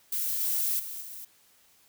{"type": "noise with level steps", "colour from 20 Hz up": "violet", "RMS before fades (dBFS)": [-30, -28, -38, -42], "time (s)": [0.12, 1.25], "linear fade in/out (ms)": 5, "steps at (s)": [0.4, 0.79, 1.01], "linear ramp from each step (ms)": 10, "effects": ["white hiss -62 dBFS RMS until 1.88 s"]}